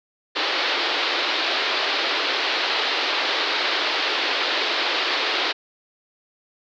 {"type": "band-pass noise", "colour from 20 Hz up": "white", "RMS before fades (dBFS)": -23, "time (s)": [0.35, 5.53], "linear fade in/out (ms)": 20, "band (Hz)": [300, 4500], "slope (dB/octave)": 48, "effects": []}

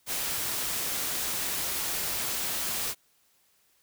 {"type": "noise", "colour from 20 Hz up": "white", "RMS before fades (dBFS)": -31, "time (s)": [0.06, 2.95], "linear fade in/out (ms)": 50, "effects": ["white hiss -67 dBFS RMS until 3.82 s"]}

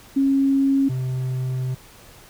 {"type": "tone pair in turn", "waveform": ["sine", "triangle"], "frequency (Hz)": [273, 128.84], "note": ["C#4", "C3"], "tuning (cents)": [-26, -26], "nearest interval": "octave + minor second", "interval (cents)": 1300, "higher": "first", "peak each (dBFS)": [-15, -20], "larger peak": "first", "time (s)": [[0.16, 0.89], [0.89, 1.75]], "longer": "second", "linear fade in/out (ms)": 10, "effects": ["pink hiss -47 dBFS RMS until 2.29 s"]}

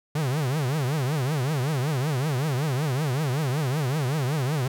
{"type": "tone with vibrato", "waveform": "45% pulse", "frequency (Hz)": 140.3, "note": "C#3", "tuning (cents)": 21, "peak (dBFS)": -23, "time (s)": [0.15, 4.68], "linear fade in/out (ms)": 5, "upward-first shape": "triangle", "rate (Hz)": 5.3, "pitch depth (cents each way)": 280, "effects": []}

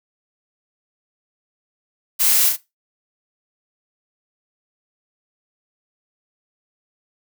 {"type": "noise with echo", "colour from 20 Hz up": "blue", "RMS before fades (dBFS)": -17, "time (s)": [2.19, 2.5], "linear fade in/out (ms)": 20, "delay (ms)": 34, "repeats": 2, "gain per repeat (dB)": -4, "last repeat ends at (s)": 2.568, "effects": ["noise-tail reverb RT60 0.2 s tail -17 dB re dry"]}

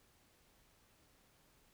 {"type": "silence", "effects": ["pink hiss -70 dBFS RMS until 1.73 s"]}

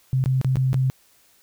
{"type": "tone with dropouts", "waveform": "sine", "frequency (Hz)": 130.81, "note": "C3", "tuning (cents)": 0, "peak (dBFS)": -17, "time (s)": [0.13, 0.9], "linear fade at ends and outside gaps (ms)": 0, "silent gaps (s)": [[0.24, 0.259], [0.414, 0.446], [0.557, 0.569], [0.731, 0.743]], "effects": ["white hiss -58 dBFS RMS until 1.42 s"]}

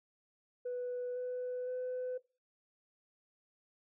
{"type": "tone with pitch steps", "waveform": "sine", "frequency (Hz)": [493.9, 499.1, 504.3], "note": ["B4", "B4", "B4"], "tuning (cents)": [0, 18, 36], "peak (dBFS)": -34, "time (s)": [0.65, 2.18], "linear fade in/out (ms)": 10, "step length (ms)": 510, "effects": ["noise-tail reverb RT60 0.3 s tail -20 dB re dry", "tanh soft clip ceiling -33 dBFS"]}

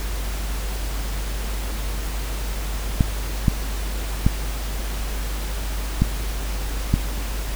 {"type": "clicks", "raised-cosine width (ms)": 5, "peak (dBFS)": -3, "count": 5, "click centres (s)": [3.008, 3.482, 4.265, 6.02, 6.94], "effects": ["added 50 Hz sine -24 dBFS peak until 7.55 s", "pink hiss -33 dBFS RMS until 7.55 s"]}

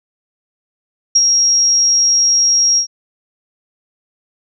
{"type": "tone with ADSR envelope", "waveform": "sine", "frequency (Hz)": 5610, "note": "F8", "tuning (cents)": 7, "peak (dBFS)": -5, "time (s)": [1.15, 2.87], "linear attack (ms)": 10, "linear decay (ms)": 37, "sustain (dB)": -4, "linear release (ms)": 94, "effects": []}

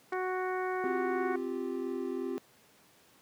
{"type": "harmonic tone", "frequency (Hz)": 370, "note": "F#4", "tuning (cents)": 0, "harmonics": [1, 2, 3, 4, 5, 6], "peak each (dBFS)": [-33, -37, -39, -41, -44, -47], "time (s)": [0.12, 1.36], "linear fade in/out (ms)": 5}
{"type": "clicks", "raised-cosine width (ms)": 0.2, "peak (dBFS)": [-40, -33], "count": 2, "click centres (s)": [0.127, 0.132]}
{"type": "chord", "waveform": "triangle", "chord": "C suspended fourth", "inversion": "none", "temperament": "equal", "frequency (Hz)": [261.6, 349.2, 392], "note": ["C4", "F4", "G4"], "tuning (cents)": [0, 0, 0], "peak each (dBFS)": -35, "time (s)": [0.84, 2.38], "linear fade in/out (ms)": 0}
{"effects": ["pink hiss -62 dBFS RMS until 3.21 s", "high-pass 150 Hz 12 dB/octave"]}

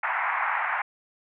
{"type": "band-pass noise", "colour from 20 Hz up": "pink", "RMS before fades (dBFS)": -27, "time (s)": [0.03, 0.82], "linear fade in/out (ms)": 5, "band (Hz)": [780, 2200], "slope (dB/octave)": 48, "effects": []}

